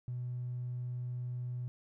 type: tone with tanh clipping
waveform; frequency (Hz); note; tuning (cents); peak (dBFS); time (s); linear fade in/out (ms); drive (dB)
triangle; 123.47; B2; 0; -35; 0.08-1.68; 0; 1
effects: none